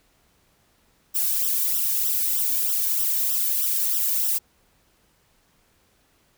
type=noise with flanger; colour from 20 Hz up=violet; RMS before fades=-23 dBFS; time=1.14-4.39 s; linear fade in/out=20 ms; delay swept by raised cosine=0.44 to 1.54 ms; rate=3.2 Hz; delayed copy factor=-0.95; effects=pink hiss -63 dBFS RMS until 6.37 s